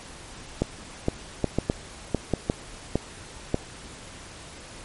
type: clicks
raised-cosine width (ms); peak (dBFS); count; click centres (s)
2; -8; 10; 0.62 / 1.084 / 1.443 / 1.586 / 1.699 / 2.147 / 2.337 / 2.499 / 2.956 / 3.544
effects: pink hiss -43 dBFS RMS until 4.84 s + MP3 48 kbps